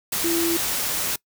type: tone in noise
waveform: sine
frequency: 336.1 Hz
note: E4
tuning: 34 cents sharp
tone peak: -21 dBFS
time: 0.24-0.57 s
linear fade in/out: 5 ms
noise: white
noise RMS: -25 dBFS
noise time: 0.12-1.16 s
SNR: +1 dB
effects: noise-tail reverb RT60 0.1 s tail -23 dB re dry